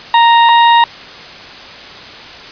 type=tone pair in turn; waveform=40% pulse; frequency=932.3 / 935.8 Hz; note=A#5 / A#5; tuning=0 / +6 cents; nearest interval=unison; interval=6 cents; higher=second; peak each=-4 dBFS; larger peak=neither; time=0.14-0.49 / 0.49-0.84 s; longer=neither; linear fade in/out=2 ms; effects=white hiss -31 dBFS RMS until 2.51 s + resampled to 11025 Hz